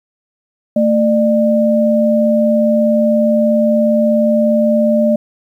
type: tone pair together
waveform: sine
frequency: 224 / 599.1 Hz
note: A3 / D5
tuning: +31 / +34 cents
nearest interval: octave + perfect fourth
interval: 1703 cents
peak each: -12 dBFS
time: 0.76-5.16 s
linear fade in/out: 5 ms
effects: 8-bit